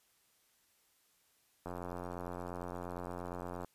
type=click train; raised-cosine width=1 ms; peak=-28 dBFS; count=177; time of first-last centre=1.66-3.646 s; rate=88.6 Hz; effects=white hiss -72 dBFS RMS until 3.74 s + resampled to 32000 Hz